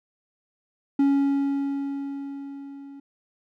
triangle tone with level ramp, 278.4 Hz, C#4, 8 cents sharp, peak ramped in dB -14 to -38 dBFS, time 0.99-3 s, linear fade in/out 5 ms, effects none

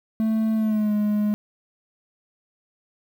triangle tone with pitch glide, 220.6 to 209.3 Hz, A3 to G#3, +5 to +14 cents, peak -17 dBFS, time 0.2-1.34 s, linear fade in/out 0 ms, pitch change -91 cents, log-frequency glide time 0.55-0.93 s, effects 8-bit

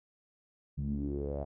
sawtooth tone with low-pass filter sweep, 70.7 Hz, C#2, 35 cents sharp, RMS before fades -35 dBFS, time 0.77-1.45 s, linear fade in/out 20 ms, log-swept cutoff 160 to 680 Hz, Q 6.3, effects none

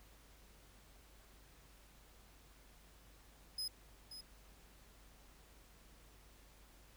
40% pulse tone with echo, 5060 Hz, D#8, 28 cents sharp, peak -38 dBFS, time 3.58-3.68 s, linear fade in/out 5 ms, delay 530 ms, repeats 1, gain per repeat -10 dB, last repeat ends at 4.21 s, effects added 50 Hz sine -63 dBFS peak until 6.96 s + pink hiss -65 dBFS RMS until 6.96 s

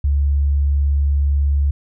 sine tone, 70.9 Hz, C#2, 40 cents sharp, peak -13 dBFS, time 0.04-1.71 s, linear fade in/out 5 ms, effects none

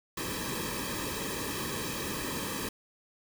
pink noise with comb filter, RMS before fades -35 dBFS, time 0.17-2.69 s, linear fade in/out 5 ms, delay 1.4 ms, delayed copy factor -0.85, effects none

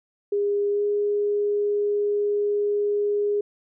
sine tone with pitch glide, 407.1 to 411.8 Hz, G#4 to G#4, -35 to -15 cents, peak -20 dBFS, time 0.32-3.41 s, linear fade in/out 5 ms, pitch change +20 cents, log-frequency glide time 0.7-0.83 s, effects none

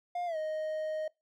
triangle tone with pitch glide, 707 to 622.6 Hz, F5 to D#5, +21 to +1 cents, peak -30 dBFS, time 0.15-1.08 s, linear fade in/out 5 ms, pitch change -220 cents, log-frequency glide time 0.26-0.37 s, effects noise-tail reverb RT60 0.2 s tail -23 dB re dry

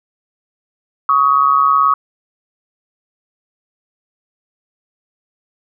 sine tone pair together, 1122 / 1260.6 Hz, C#6 / D#6, +21 / +22 cents, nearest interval major second, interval 201 cents, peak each -12 dBFS, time 1.09-1.94 s, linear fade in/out 2 ms, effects none

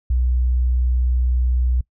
sine tone, 62 Hz, B1, 7 cents sharp, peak -15 dBFS, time 0.1-1.81 s, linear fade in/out 5 ms, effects noise-tail reverb RT60 0.1 s tail -23 dB re dry

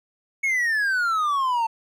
triangle exponential sweep, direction down, 2217 to 890 Hz, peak -18 dBFS, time 0.43-1.67 s, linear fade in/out 10 ms, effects none

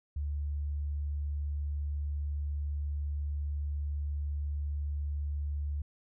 sine tone, 72.8 Hz, D2, 15 cents flat, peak -31 dBFS, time 0.16-5.82 s, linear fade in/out 5 ms, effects none

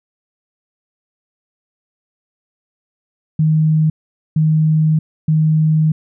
sine tone bursts at uneven times, 156.3 Hz, D#3, 8 cents sharp, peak -10 dBFS, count 3, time 3.39-3.9 / 4.36-4.99 / 5.28-5.92 s, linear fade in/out 5 ms, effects none

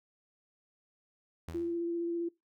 sawtooth tone with exponential decay, 82.41 Hz, E2, in tune, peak -35 dBFS, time 1.48-1.84 s, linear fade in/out 0 ms, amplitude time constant 78 ms
sine tone with vibrato, 340.4 Hz, F4, 44 cents flat, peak -31 dBFS, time 1.54-2.29 s, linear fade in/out 10 ms, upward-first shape square, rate 15 Hz, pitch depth 10 cents each way
effects noise-tail reverb RT60 0.2 s tail -22 dB re dry

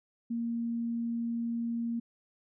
sine tone, 233.1 Hz, A#3, in tune, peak -30 dBFS, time 0.3-2 s, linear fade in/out 10 ms, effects none

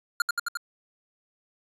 square tone with echo, 1409 Hz, F6, 15 cents sharp, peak -21 dBFS, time 0.2-0.22 s, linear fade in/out 2 ms, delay 88 ms, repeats 4, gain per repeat -2 dB, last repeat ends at 0.572 s, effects resampled to 32000 Hz

